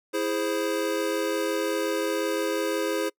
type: chord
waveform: square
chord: E augmented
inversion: none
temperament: equal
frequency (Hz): 329.6 / 415.3 / 523.3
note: E4 / G#4 / B#4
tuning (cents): 0 / 0 / 0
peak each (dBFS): -30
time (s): 0.13-3.1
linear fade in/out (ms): 20
effects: noise-tail reverb RT60 0.1 s tail -25 dB re dry